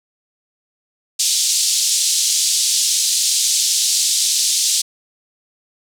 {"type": "band-pass noise", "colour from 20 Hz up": "white", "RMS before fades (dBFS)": -17, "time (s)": [1.19, 4.82], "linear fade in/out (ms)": 10, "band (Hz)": [3700, 8500], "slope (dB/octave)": 24, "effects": []}